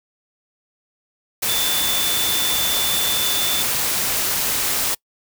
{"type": "tone in noise", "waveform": "sine", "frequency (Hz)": 3520, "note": "A7", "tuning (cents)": 0, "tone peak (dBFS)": -22, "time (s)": [1.48, 3.63], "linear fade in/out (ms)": 10, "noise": "white", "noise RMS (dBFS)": -21, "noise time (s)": [1.42, 4.95], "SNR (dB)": -4, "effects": ["noise-tail reverb RT60 0.1 s tail -26 dB re dry"]}